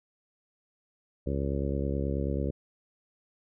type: harmonic tone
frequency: 69.3 Hz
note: C#2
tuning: in tune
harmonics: 1 / 2 / 3 / 4 / 5 / 6 / 7 / 8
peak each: -31 / -34 / -36 / -37 / -38 / -39 / -39 / -40 dBFS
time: 1.26-2.51 s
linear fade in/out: 10 ms
effects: none